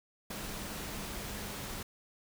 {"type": "tone in noise", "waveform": "sine", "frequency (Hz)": 203.2, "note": "G#3", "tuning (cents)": -38, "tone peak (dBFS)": -49, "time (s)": [0.3, 1.83], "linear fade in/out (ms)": 5, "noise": "pink", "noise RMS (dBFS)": -41, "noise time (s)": [0.3, 1.83], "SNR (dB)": -11, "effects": []}